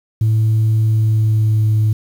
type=tone with pitch glide; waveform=sine; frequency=110 to 108.17 Hz; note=A2 to A2; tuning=0 to -29 cents; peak=-9 dBFS; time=0.21-1.93 s; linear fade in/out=5 ms; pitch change=-29 cents; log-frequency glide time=0.84-1.68 s; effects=tanh soft clip ceiling -9 dBFS + 7-bit